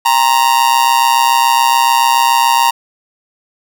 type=tone with amplitude modulation; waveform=45% pulse; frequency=932.3 Hz; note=A#5; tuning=in tune; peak=-5 dBFS; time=0.05-2.71 s; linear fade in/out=10 ms; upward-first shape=sine; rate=127 Hz; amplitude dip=80%; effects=none